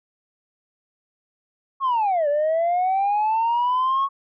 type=linear two-way sweep; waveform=sine; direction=down then up; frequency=1109 to 571 to 1109 Hz; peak=-16 dBFS; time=1.8-4.09 s; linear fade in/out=50 ms; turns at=2.28 s; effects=tanh soft clip ceiling -16 dBFS